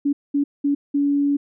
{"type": "tone bursts at uneven times", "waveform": "sine", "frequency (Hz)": 284.6, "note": "C#4", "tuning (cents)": 46, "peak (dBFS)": -16, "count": 4, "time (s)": [[0.05, 0.13], [0.34, 0.44], [0.64, 0.75], [0.94, 1.37]], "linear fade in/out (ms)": 10, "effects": []}